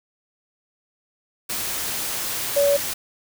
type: tone in noise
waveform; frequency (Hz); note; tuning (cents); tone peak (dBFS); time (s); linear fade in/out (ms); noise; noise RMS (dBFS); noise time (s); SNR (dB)
sine; 568; C#5; +42; -15; 2.56-2.77; 10; white; -27; 1.49-2.94; +9
effects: none